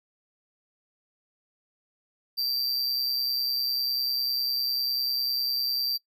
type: tone with amplitude modulation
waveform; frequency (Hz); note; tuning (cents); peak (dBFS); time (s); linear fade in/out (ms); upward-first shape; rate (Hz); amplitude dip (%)
square; 4699; D8; 0; -23; 2.37-5.98; 20; sine; 130; 60
effects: noise-tail reverb RT60 0.1 s tail -21 dB re dry